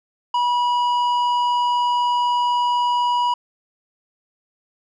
sine tone with tanh clipping, 972 Hz, B5, 28 cents flat, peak -18 dBFS, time 0.34-3.34 s, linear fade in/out 5 ms, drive 9 dB, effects none

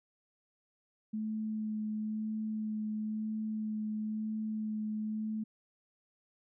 sine tone with vibrato, 215.8 Hz, A3, 33 cents flat, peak -33 dBFS, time 1.13-5.44 s, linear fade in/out 10 ms, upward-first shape sine, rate 1 Hz, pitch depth 12 cents each way, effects none

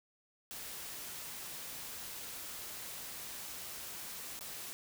white noise with dropouts, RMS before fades -45 dBFS, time 0.51-4.73 s, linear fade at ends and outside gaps 0 ms, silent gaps 4.391-4.409 s, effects none

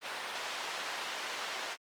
pink band-pass noise, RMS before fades -39 dBFS, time 0.01-1.77 s, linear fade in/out 50 ms, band 770 to 4700 Hz, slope 12 dB/octave, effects Opus 32 kbps

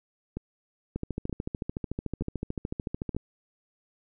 two click trains, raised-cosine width 3 ms, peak -20 / -18 dBFS, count 4 / 31, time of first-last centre 0.37-3.148 / 0.96-3.166 s, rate 1.08 / 13.6 Hz, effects none

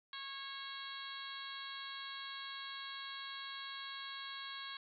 harmonic tone with a mistuned harmonic, 548 Hz, C#5, 20 cents flat, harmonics 2 / 3 / 4 / 5 / 6 / 7 / 8, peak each -50 / -50 / -54 / -58 / -50 / -50 / -54 dBFS, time 0.13-4.77 s, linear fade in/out 2 ms, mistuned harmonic 7, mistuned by +25 cents, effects none

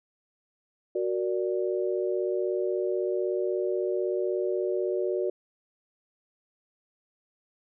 sine chord, Gb augmented, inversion none, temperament equal, 370 / 466.2 / 587.3 Hz, Gb4 / Bb4 / D5, 0 / 0 / 0 cents, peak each -27 / -32 / -32 dBFS, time 0.95-5.3 s, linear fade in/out 5 ms, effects none

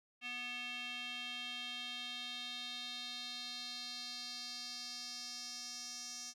square tone with band-pass filter sweep, 245.2 Hz, B3, 12 cents flat, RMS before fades -45 dBFS, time 0.21-6.34 s, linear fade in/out 50 ms, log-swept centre 2700 to 5800 Hz, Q 4.4, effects none

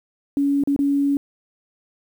sine tone with dropouts, 281.6 Hz, C#4, 27 cents sharp, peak -16 dBFS, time 0.37-1.17 s, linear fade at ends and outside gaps 1 ms, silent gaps 0.637-0.674 / 0.763-0.79 s, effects 8-bit

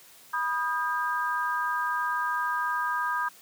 sine tone cluster, 978 / 1235 / 1602 Hz, B5 / D#6 / G6, -17 / -13 / +37 cents, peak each -30 dBFS, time 0.33-3.29 s, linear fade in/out 10 ms, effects white hiss -53 dBFS RMS until 3.41 s + high-pass 100 Hz 12 dB/octave

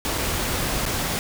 pink noise with dropouts, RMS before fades -25 dBFS, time 0.05-1.19 s, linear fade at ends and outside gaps 0 ms, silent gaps 0.178-0.182 / 0.854-0.862 s, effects none

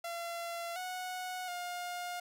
sawtooth tone with pitch steps, 682 / 735 / 710 Hz, F5 / F#5 / F5, -41 / -12 / +28 cents, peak -34 dBFS, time 0.04-2.2 s, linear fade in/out 5 ms, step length 720 ms, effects none

